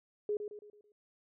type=tone with echo; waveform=sine; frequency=416.8 Hz; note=G#4; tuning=6 cents sharp; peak=-30 dBFS; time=0.29-0.37 s; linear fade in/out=2 ms; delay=110 ms; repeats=5; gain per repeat=-7 dB; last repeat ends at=0.92 s; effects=none